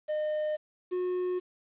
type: tone pair in turn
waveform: triangle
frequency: 610 / 362.7 Hz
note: D#5 / F#4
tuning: -34 / -34 cents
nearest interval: major sixth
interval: 900 cents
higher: first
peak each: -26 dBFS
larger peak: neither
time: 0.08-0.57 / 0.91-1.4 s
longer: neither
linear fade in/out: 20 ms
effects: resampled to 8000 Hz + 10-bit